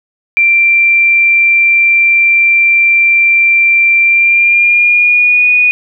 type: tone with pitch glide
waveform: sine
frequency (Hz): 2359 to 2465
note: D7 to D#7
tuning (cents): +7 to -17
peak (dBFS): -5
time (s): 0.37-5.71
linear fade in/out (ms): 0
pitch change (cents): +76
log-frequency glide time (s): 4.02-5.48
effects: none